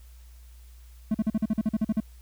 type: tone bursts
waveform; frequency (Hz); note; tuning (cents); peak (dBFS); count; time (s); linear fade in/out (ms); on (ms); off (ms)
triangle; 217.4; A3; -21; -19; 12; 1.11-2.003; 5; 35; 43
effects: added 60 Hz sine -46 dBFS peak until 2.21 s + white hiss -61 dBFS RMS until 2.21 s